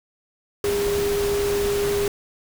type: tone in noise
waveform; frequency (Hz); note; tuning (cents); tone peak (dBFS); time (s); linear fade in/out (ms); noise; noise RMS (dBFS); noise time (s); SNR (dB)
sine; 405.8; G#4; -40; -20; 0.64-2.08; 2; pink; -29; 0.64-2.08; +6
effects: none